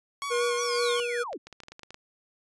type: tone with vibrato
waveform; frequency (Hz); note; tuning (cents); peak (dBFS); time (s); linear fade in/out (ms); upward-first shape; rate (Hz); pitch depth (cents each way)
sawtooth; 1100; C#6; -14; -27; 0.22-1; 0; sine; 5.3; 53
type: tone with tremolo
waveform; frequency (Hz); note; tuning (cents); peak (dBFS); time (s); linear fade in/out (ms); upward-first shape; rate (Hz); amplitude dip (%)
square; 480.4; B4; -48; -25; 0.3-1.24; 20; sine; 2.2; 45
type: linear sweep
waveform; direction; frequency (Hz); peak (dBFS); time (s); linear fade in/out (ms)
sine; down; 6120 to 202.5; -33; 0.57-1.38; 20
type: clicks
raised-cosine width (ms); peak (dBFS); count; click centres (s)
0.2; -27; 11; 1.33 / 1.47 / 1.527 / 1.603 / 1.635 / 1.684 / 1.72 / 1.794 / 1.833 / 1.906 / 1.944
effects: resampled to 24000 Hz